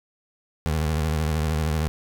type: tone with vibrato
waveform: 25% pulse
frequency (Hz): 77.78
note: D#2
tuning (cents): 0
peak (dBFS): -18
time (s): 0.66-1.88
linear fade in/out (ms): 0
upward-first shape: triangle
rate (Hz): 13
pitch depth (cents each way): 100
effects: none